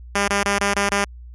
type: tone bursts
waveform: 5% pulse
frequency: 201 Hz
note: G3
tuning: 44 cents sharp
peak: -6 dBFS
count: 6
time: 0.15-1.045 s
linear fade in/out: 5 ms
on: 130 ms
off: 23 ms
effects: added 60 Hz sine -36 dBFS peak until 1.34 s + resampled to 24000 Hz